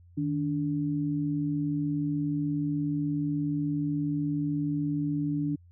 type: tone pair together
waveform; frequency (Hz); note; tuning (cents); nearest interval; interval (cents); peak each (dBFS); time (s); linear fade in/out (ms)
sine; 153.36 / 290; D#3 / D4; -25 / -22; major seventh; 1103; -30 / -28; 0.17-5.56; 10
effects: added 87 Hz sine -52 dBFS peak until 5.71 s